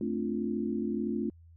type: chord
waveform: sine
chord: D minor seventh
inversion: second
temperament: equal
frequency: 220 / 261.6 / 293.7 / 349.2 Hz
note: A3 / C4 / D4 / F4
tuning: 0 / 0 / 0 / 0 cents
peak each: -32 / -36 / -37 / -35 dBFS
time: 0.01-1.3 s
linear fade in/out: 2 ms
effects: added 83 Hz sine -52 dBFS peak until 1.56 s